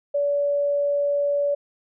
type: tone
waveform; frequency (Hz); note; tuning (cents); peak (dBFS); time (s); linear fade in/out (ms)
sine; 573; D5; -43; -19; 0.14-1.55; 10
effects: none